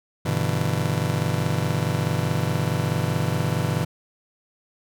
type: chord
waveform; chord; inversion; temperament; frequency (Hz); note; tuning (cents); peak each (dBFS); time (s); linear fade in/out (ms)
40% pulse; E minor seventh; first; just; 98.89 / 123.61 / 148.33 / 164.81; G2 / B2 / D3 / E3; +16 / +2 / +18 / 0; -28 / -25 / -27 / -26; 0.25-3.85; 10
effects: none